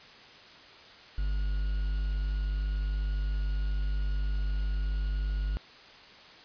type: tone with quantisation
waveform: triangle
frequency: 49.83 Hz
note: G1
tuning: 29 cents sharp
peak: -25 dBFS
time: 1.18-5.57 s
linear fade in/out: 0 ms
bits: 8
effects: white hiss -51 dBFS RMS until 6.44 s + resampled to 11025 Hz